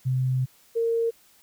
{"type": "tone pair in turn", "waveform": "sine", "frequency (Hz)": [129.1, 460.1], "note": ["C3", "A#4"], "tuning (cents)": [-23, -23], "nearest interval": "octave + minor seventh", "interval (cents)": 2200, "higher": "second", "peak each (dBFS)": -21, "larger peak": "neither", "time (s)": [[0.05, 0.46], [0.75, 1.11]], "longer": "first", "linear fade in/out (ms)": 20, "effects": ["white hiss -58 dBFS RMS until 1.42 s"]}